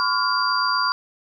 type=tone cluster; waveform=sine; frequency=1021 / 1129 / 1411 / 4740 Hz; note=C6 / C#6 / F6 / D8; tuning=-43 / +31 / +17 / +15 cents; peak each=-24 dBFS; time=0-0.92 s; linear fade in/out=0 ms; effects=none